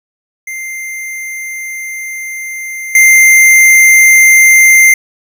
square tone with level steps, 2093 Hz, C7, in tune, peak -20 / -3 dBFS, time 0.47-4.94 s, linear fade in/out 5 ms, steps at 2.95 s, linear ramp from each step 2 ms, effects none

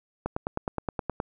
click train, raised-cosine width 1 ms, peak -14 dBFS, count 10, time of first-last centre 0.26-1.201 s, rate 9.56 Hz, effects none

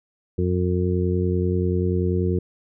harmonic tone, 90.3 Hz, F#2, 42 cents flat, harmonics 1 / 2 / 3 / 4 / 5, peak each -22 / -25 / -32 / -25 / -29 dBFS, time 0.38-2.39 s, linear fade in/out 5 ms, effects none

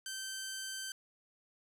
10% pulse tone, 1550 Hz, G6, 20 cents flat, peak -31 dBFS, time 0.06-0.92 s, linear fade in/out 2 ms, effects none

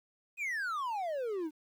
triangle exponential sweep, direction down, 2559 to 293.7 Hz, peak -31 dBFS, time 0.37-1.51 s, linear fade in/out 50 ms, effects 11-bit

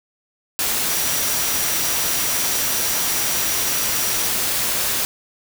sine tone in noise, 5800 Hz, F#8, 35 cents flat, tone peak -28 dBFS, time 0.9-4.27 s, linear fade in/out 0 ms, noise white, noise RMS -21 dBFS, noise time 0.59-5.05 s, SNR -10 dB, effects none

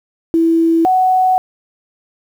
sine tone pair in turn, 329.6 / 744.4 Hz, E4 / F#5, 0 / +10 cents, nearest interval octave + major second, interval 1410 cents, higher second, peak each -9 dBFS, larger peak neither, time 0.34-0.85 / 0.85-1.38 s, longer second, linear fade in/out 0 ms, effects 7-bit

